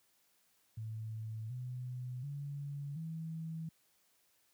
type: tone with pitch steps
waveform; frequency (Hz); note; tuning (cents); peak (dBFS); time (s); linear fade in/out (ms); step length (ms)
sine; 110.5 / 125.47 / 142.48 / 161.78; A2 / B2 / C#3 / E3; +8 / +28 / +48 / -32; -39; 0.77-3.69; 5; 730
effects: white hiss -73 dBFS RMS until 4.53 s + high-pass 60 Hz 12 dB/octave